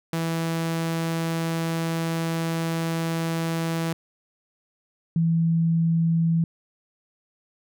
sawtooth / sine tone pair in turn, 164.6 / 165.25 Hz, E3 / E3, -2 / +5 cents, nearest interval unison, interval 7 cents, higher second, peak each -20 / -18 dBFS, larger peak second, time 0.13-3.93 / 5.16-6.44 s, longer first, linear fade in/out 2 ms, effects none

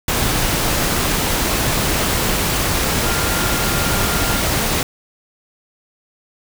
sine tone in noise, 1396.9 Hz, F6, in tune, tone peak -27 dBFS, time 3.04-4.41 s, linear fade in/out 2 ms, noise pink, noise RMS -18 dBFS, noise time 0.08-4.83 s, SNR -12 dB, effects none

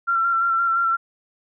sine tone with vibrato, 1362 Hz, F6, 44 cents flat, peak -17 dBFS, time 0.07-0.97 s, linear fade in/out 20 ms, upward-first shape square, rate 5.8 Hz, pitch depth 22 cents each way, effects none

